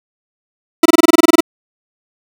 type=tone bursts; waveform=40% pulse; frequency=328.7 Hz; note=E4; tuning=5 cents flat; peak=-3 dBFS; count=12; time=0.83-1.406 s; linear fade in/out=5 ms; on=26 ms; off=24 ms; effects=7-bit